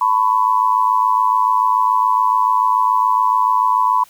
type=tone with amplitude modulation; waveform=sine; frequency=1000 Hz; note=B5; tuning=21 cents sharp; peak=-8 dBFS; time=0.01-4.04 s; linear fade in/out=5 ms; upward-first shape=sine; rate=107 Hz; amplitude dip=85%; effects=white hiss -48 dBFS RMS until 4.09 s